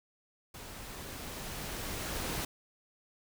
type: noise with level ramp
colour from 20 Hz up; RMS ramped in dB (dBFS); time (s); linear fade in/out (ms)
pink; -47 to -35; 0.54-2.45; 5
effects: none